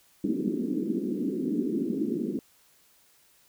pink band-pass noise, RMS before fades -29 dBFS, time 0.24-2.39 s, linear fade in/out 2 ms, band 200 to 370 Hz, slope 48 dB/octave, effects white hiss -62 dBFS RMS until 3.48 s

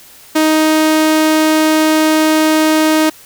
sawtooth tone, 312.5 Hz, D#4, 8 cents sharp, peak -5 dBFS, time 0.35-3.1 s, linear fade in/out 10 ms, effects white hiss -40 dBFS RMS until 3.25 s

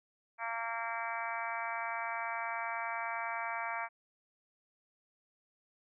harmonic tone, 229.8 Hz, A#3, 25 cents flat, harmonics 3 / 4 / 5 / 6 / 7 / 8 / 9 / 10, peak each -42 / -40 / -43 / -44 / -44 / -47 / -47 / -43 dBFS, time 0.38-3.89 s, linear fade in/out 50 ms, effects none

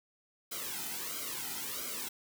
white noise with flanger, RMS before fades -39 dBFS, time 0.51-2.09 s, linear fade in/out 10 ms, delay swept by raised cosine 1.1 to 1.82 ms, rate 1.5 Hz, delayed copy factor -1, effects none

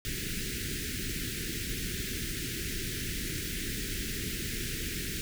pink band-stop noise, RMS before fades -35 dBFS, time 0.05-5.21 s, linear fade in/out 0 ms, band 420 to 1600 Hz, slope 48 dB/octave, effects none

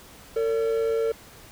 triangle tone pair together, 452.5 / 570.1 Hz, A4 / C#5, +48 / +48 cents, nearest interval major third, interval 400 cents, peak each -20 / -29 dBFS, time 0.36-1.12 s, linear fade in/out 5 ms, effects pink hiss -48 dBFS RMS until 1.51 s

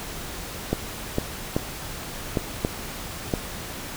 clicks, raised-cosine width 2 ms, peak -8 dBFS, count 6, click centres 0.73 / 1.184 / 1.565 / 2.372 / 2.649 / 3.338 s, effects pink hiss -35 dBFS RMS until 3.96 s

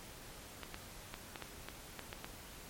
clicks, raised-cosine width 0.3 ms, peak -26 dBFS, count 9, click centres 0.633 / 0.744 / 1.141 / 1.358 / 1.423 / 1.686 / 1.993 / 2.129 / 2.245 s, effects pink hiss -52 dBFS RMS until 2.69 s + MP3 64 kbps

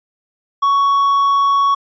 triangle tone, 1116 Hz, C#6, 11 cents sharp, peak -9 dBFS, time 0.62-1.75 s, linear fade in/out 10 ms, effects resampled to 16000 Hz

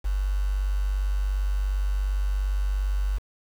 sine tone with quantisation, 48.64 Hz, G1, 13 cents flat, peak -22 dBFS, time 0.04-3.19 s, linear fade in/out 20 ms, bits 7, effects none

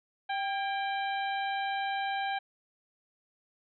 harmonic tone with a mistuned harmonic, 785 Hz, G5, 2 cents sharp, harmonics 1 / 2 / 3 / 4 / 5, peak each -31 / -37 / -41 / -43 / -45 dBFS, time 0.29-2.39 s, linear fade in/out 10 ms, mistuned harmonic 2, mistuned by +52 cents, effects none

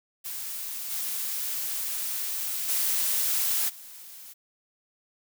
blue noise with level steps, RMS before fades -35 / -31 / -26 / -45 dBFS, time 0.24-4.34 s, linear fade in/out 20 ms, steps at 0.9 / 2.68 / 3.68 s, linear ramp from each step 20 ms, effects none

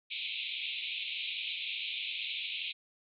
pink band-pass noise, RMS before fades -38 dBFS, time 0.1-2.73 s, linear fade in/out 20 ms, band 2300 to 3900 Hz, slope 96 dB/octave, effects none

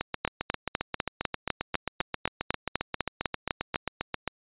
two click trains, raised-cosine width 0.3 ms, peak -12 / -9 dBFS, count 33 / 15, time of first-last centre 0.01-4.277 / 0.25-3.759 s, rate 7.5 / 3.99 Hz, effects resampled to 8000 Hz

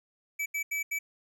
square tone bursts at uneven times, 2300 Hz, D7, 37 cents flat, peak -30 dBFS, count 4, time 0.39-0.46 / 0.54-0.63 / 0.71-0.83 / 0.91-0.99 s, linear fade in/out 10 ms, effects none

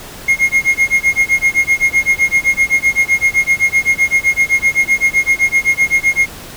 triangle tone with tremolo, 2145 Hz, C7, 42 cents sharp, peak -5 dBFS, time 0.28-6.26 s, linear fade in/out 5 ms, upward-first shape sine, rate 7.8 Hz, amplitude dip 100%, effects pink hiss -32 dBFS RMS until 6.56 s

